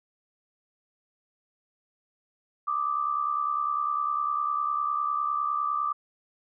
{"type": "tone pair together", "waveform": "sine", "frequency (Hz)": [1176.1, 1246], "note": ["D6", "D#6"], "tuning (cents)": [2, 2], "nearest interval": "minor second", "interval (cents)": 100, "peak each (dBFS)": [-26, -31], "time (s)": [2.67, 5.93], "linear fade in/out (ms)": 10, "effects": []}